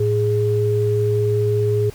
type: tone pair together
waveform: sine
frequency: 110 / 415.3 Hz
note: A2 / G#4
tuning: 0 / 0 cents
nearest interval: octave + major seventh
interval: 2300 cents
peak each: -18 dBFS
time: 0-1.9 s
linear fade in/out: 5 ms
effects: pink hiss -43 dBFS RMS until 1.94 s